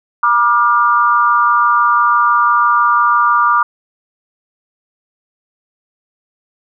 sine tone with amplitude modulation, 1188 Hz, D6, 20 cents sharp, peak -4 dBFS, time 0.23-3.63 s, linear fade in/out 5 ms, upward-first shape sine, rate 226 Hz, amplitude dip 100%, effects none

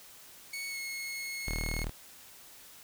sawtooth tone with pitch glide, 2217 to 2174 Hz, C#7 to C#7, 0 to -34 cents, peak -33 dBFS, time 0.53-1.84 s, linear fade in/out 5 ms, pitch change -34 cents, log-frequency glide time 0.69-0.78 s
sawtooth tone, 38.89 Hz, D#1, in tune, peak -29 dBFS, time 1.47-1.9 s, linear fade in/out 10 ms
effects white hiss -53 dBFS RMS until 2.83 s

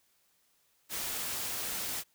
white noise, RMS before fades -36 dBFS, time 0.89-2.04 s, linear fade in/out 50 ms, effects white hiss -71 dBFS RMS until 2.14 s

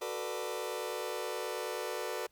sawtooth chord, B minor seventh, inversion second, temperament just, 370.4 / 444.5 / 493.9 / 592.7 Hz, F#4 / A4 / B4 / D5, +2 / +18 / 0 / +16 cents, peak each -38 / -36 / -36 / -38 dBFS, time 0.01-2.27 s, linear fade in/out 10 ms, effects pink hiss -71 dBFS RMS until 2.31 s

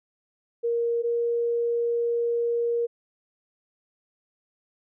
sine tone pair in turn, 468.8 / 470.6 Hz, A#4 / A#4, +10 / +16 cents, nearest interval unison, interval 6 cents, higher second, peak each -22 dBFS, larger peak neither, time 0.63-1.03 / 1.03-2.87 s, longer second, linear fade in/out 20 ms, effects none

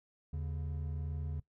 triangle tone pair together, 79.5 / 141.65 Hz, D#2 / C#3, +38 / +38 cents, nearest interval minor seventh, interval 1000 cents, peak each -35 / -39 dBFS, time 0.33-1.4 s, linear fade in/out 5 ms, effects noise-tail reverb RT60 0.1 s tail -18 dB re dry

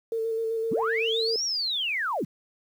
sine tone with vibrato, 450.5 Hz, A4, 41 cents sharp, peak -25 dBFS, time 0.12-1.36 s, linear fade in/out 2 ms, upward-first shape square, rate 7.8 Hz, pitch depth 18 cents each way
sine linear two-way sweep, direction up then down, 116.54 to 5740 to 116.54 Hz, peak -25 dBFS, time 0.71-2.25 s, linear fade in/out 10 ms, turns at 1.44 s
effects tanh soft clip ceiling -15 dBFS + 9-bit

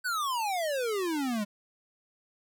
square exponential sweep, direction down, 1540 to 199.4 Hz, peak -29 dBFS, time 0.04-1.45 s, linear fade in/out 20 ms, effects none

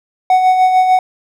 triangle tone with tremolo, 743 Hz, F#5, 7 cents sharp, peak -4 dBFS, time 0.3-0.99 s, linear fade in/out 2 ms, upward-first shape sine, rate 6.7 Hz, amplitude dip 45%, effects none

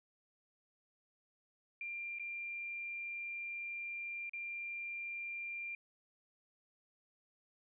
sine tone with dropouts, 2383 Hz, D7, 25 cents sharp, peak -40 dBFS, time 1.81-5.75 s, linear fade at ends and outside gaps 2 ms, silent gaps 2.187-2.196 / 4.295-4.334 s, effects none

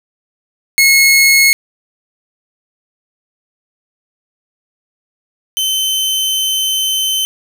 sawtooth tone pair in turn, 2175 / 3070 Hz, C#7 / G7, -33 / -37 cents, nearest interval tritone, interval 596 cents, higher second, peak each -3 / -10 dBFS, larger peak first, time 0.78-1.53 / 5.57-7.25 s, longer second, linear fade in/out 0 ms, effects none

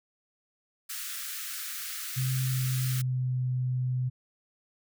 white high-pass noise, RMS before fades -37 dBFS, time 0.89-3.02 s, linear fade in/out 10 ms, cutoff 1200 Hz, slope 96 dB/octave
sine tone with pitch glide, 130 to 126.74 Hz, C3 to B2, -11 to +45 cents, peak -26 dBFS, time 2.16-4.1 s, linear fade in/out 20 ms, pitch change -44 cents, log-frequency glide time 2.32-3.43 s
effects none

